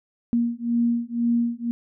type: beating tone pair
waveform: sine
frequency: 234.8 / 236.8 Hz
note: A#3 / A#3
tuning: +13 / +27 cents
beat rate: 2 Hz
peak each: -23 dBFS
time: 0.33-1.71 s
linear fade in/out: 0 ms
effects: none